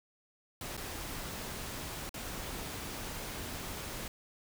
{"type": "noise with dropouts", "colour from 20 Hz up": "pink", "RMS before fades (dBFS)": -41, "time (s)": [0.61, 4.08], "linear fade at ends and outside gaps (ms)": 2, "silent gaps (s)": [[0.768, 0.775], [2.093, 2.141]], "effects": []}